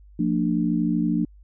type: tone cluster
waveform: sine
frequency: 175.7 / 228.4 / 296.7 Hz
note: F3 / A#3 / D4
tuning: +11 / -35 / +18 cents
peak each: -24 dBFS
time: 0.19-1.25 s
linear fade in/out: 5 ms
effects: added 50 Hz sine -46 dBFS peak until 1.43 s